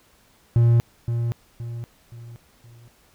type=tone with echo; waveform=triangle; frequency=117.6 Hz; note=A#2; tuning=16 cents sharp; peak=-11 dBFS; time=0.56-0.8 s; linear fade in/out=0 ms; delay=520 ms; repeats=4; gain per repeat=-8 dB; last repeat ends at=2.88 s; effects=pink hiss -58 dBFS RMS until 3.14 s